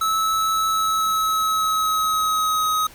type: tone with pitch glide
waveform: square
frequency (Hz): 1303 to 1263.7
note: E6 to D#6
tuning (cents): -20 to +26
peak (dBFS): -19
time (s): 0.01-2.87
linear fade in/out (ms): 5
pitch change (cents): -54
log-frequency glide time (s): 0.68-2.68
effects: pink hiss -45 dBFS RMS until 2.94 s